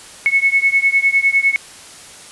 sine beating tone pair, 2195 / 2204.9 Hz, C#7 / C#7, -18 / -10 cents, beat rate 9.9 Hz, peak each -14 / -15 dBFS, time 0.26-1.56 s, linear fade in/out 0 ms, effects white hiss -38 dBFS RMS until 2.31 s + resampled to 24000 Hz

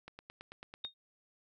click train, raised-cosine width 0.3 ms, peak -31 dBFS, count 8, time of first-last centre 0.08-0.849 s, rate 9.1 Hz
sine tone with exponential decay, 3702 Hz, A#7, 13 cents flat, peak -34 dBFS, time 0.84-0.94 s, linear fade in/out 5 ms, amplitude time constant 20 ms
effects none

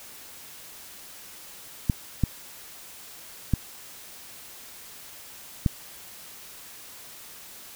clicks, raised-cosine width 5 ms, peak -8 dBFS, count 4, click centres 1.898 / 2.237 / 3.537 / 5.662 s, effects white hiss -45 dBFS RMS until 7.75 s

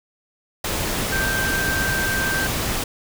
sine tone in noise, 1568 Hz, G6, in tune, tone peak -22 dBFS, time 1.12-2.47 s, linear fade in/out 5 ms, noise pink, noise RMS -24 dBFS, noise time 0.64-2.84 s, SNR -1 dB, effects none

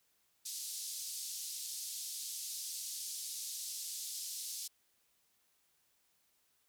pink band-pass noise, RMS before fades -43 dBFS, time 0.45-4.68 s, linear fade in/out 10 ms, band 4400 to 13000 Hz, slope 24 dB/octave, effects white hiss -75 dBFS RMS until 6.68 s

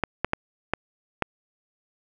clicks, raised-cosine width 0.5 ms, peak -7 dBFS, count 5, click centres 0.037 / 0.246 / 0.334 / 0.736 / 1.223 s, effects none

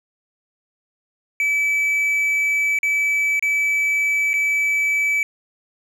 triangle tone with dropouts, 2301 Hz, D7, 36 cents flat, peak -15 dBFS, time 1.4-5.23 s, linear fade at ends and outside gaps 1 ms, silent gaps 2.788-2.831 / 3.395-3.425 / 4.333-4.339 s, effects none

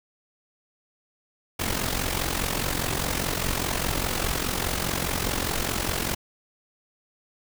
pink noise with amplitude modulation, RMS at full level -24 dBFS, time 1.59-6.15 s, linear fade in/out 10 ms, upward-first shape sine, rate 44.9 Hz, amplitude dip 70%, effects none

